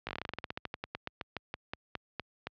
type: slowing click train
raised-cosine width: 0.3 ms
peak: -19 dBFS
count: 26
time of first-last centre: 0.07-2.47 s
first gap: 18 ms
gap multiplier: 1.12
effects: high-pass 60 Hz 12 dB/octave + low-pass 4000 Hz 12 dB/octave